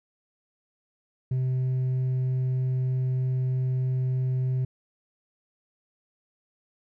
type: tone with hard clipping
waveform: triangle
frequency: 128.8 Hz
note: C3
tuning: 27 cents flat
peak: -22 dBFS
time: 1.31-4.65 s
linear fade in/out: 5 ms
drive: 1 dB
effects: none